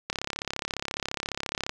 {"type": "click train", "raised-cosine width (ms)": 0.2, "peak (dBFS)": -12, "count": 56, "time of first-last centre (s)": [0.1, 1.694], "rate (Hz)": 34.5, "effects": []}